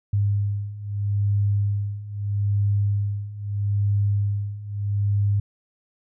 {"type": "beating tone pair", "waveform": "sine", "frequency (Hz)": [101.1, 101.88], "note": ["G#2", "G#2"], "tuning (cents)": [-46, -33], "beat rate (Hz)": 0.78, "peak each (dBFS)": [-25, -22], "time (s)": [0.13, 5.4], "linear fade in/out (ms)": 5, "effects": []}